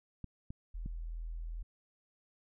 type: clicks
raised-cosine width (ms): 5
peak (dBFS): -30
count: 3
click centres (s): 0.243 / 0.505 / 0.861
type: tone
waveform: sine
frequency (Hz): 41.2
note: E1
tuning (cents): 0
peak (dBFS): -38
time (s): 0.74-1.63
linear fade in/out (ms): 10
effects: none